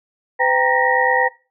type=tone cluster; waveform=sine; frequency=507 / 786 / 934 / 1845 / 1914 Hz; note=B4 / G5 / A#5 / A#6 / A#6; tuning=+45 / +4 / +3 / -18 / +45 cents; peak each=-20 dBFS; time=0.39-1.29 s; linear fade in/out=20 ms; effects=noise-tail reverb RT60 0.3 s tail -21 dB re dry